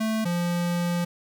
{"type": "tone pair in turn", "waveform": "square", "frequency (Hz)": [220, 173.96], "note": ["A3", "F3"], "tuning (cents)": [0, -6], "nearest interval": "major third", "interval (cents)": 406, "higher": "first", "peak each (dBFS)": -24, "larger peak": "neither", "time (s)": [[0, 0.25], [0.25, 1.05]], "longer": "second", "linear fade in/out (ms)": 10, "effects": []}